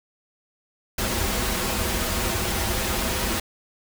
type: noise with comb filter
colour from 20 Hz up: pink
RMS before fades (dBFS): -25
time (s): 0.98-3.4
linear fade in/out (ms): 5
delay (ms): 6.9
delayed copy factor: -0.65
effects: none